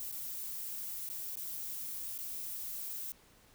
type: noise with dropouts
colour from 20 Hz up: violet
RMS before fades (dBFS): -41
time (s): 0-3.12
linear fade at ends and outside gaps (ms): 0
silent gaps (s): 0.115-0.124 / 1.09-1.1 / 1.356-1.37 / 2.179-2.188
effects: pink hiss -63 dBFS RMS until 3.54 s